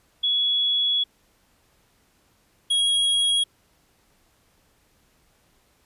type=tone pair in turn; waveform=sine / square; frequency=3375 / 3302 Hz; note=G#7 / G#7; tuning=+27 / -11 cents; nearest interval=unison; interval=38 cents; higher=first; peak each=-19 dBFS; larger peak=neither; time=0.23-1.04 / 2.7-3.44 s; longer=first; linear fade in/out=10 ms; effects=pink hiss -63 dBFS RMS until 5.85 s + resampled to 32000 Hz